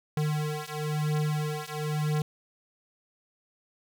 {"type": "beating tone pair", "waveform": "square", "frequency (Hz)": [151, 152], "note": ["D3", "D#3"], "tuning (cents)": [48, -40], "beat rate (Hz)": 1, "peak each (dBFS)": -31, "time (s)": [0.17, 2.22], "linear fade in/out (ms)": 2, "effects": []}